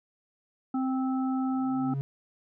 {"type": "harmonic tone", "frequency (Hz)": 261.6, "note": "C4", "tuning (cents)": 0, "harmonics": [1, 3, 5], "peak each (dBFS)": [-26, -36, -40], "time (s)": [0.74, 1.94], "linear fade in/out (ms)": 5}
{"type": "tone with exponential growth", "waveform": "triangle", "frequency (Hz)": 138.1, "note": "C#3", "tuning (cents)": -6, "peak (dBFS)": -24, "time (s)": [1.45, 2.01], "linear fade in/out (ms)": 0, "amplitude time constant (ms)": 120}
{"effects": []}